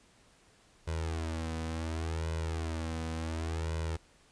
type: tone with flanger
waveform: sawtooth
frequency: 80.9 Hz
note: E2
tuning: 32 cents flat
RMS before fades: -35 dBFS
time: 0.87-3.97 s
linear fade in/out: 10 ms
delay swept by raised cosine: 2 to 4 ms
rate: 0.69 Hz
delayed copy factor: +0.75
effects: pink hiss -63 dBFS RMS until 4.31 s + resampled to 22050 Hz